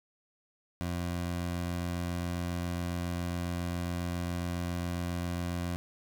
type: tone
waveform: 20% pulse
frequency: 87.31 Hz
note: F2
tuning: in tune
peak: -27 dBFS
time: 0.81-5.76 s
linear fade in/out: 0 ms
effects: none